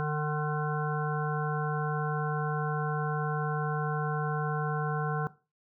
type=harmonic tone; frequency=150.8 Hz; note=D3; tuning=46 cents sharp; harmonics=1 / 3 / 5 / 7 / 9 / 10; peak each=-30 / -35 / -37 / -38 / -40 / -40 dBFS; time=0-5.27 s; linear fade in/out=0 ms; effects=noise-tail reverb RT60 0.3 s tail -17 dB re dry